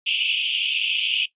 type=band-pass noise; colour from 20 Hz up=white; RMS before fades=-23 dBFS; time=0.06-1.26 s; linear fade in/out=10 ms; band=2500 to 3300 Hz; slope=96 dB/octave; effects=noise-tail reverb RT60 0.1 s tail -17 dB re dry + resampled to 8000 Hz